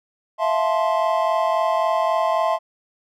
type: chord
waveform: triangle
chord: F major seventh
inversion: third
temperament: just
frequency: 654.8 / 698.5 / 873.1 / 1047.7 Hz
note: E5 / F5 / A5 / C6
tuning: -12 / 0 / -14 / +2 cents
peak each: -19 / -23 / -23 / -21 dBFS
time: 0.38-2.59 s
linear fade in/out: 50 ms
effects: none